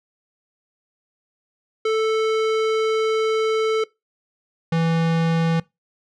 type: tone pair in turn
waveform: square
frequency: 440 / 164.81 Hz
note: A4 / E3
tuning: 0 / 0 cents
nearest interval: octave + perfect fourth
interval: 1700 cents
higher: first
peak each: -18 dBFS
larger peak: neither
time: 1.85-3.84 / 4.72-5.6 s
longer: first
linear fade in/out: 5 ms
effects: noise-tail reverb RT60 0.2 s tail -22 dB re dry + low-pass 4000 Hz 12 dB/octave